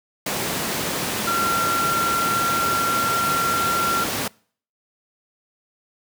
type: tone in noise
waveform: sine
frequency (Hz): 1371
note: F6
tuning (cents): -32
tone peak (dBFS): -20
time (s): 1.27-4.04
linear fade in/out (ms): 5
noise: pink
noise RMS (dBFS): -24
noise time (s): 0.26-4.28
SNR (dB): +1
effects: noise-tail reverb RT60 0.5 s tail -25 dB re dry + high-pass 150 Hz 12 dB/octave